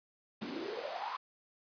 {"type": "noise with high-pass filter sweep", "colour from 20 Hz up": "pink", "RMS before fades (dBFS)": -40, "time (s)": [0.41, 1.17], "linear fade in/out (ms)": 10, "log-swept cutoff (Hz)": [220, 1100], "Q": 9.6, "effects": ["resampled to 11025 Hz"]}